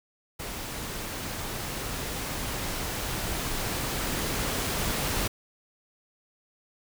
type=noise with level ramp; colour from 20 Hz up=pink; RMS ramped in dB=-36 to -28 dBFS; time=0.39-5.28 s; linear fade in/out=10 ms; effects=none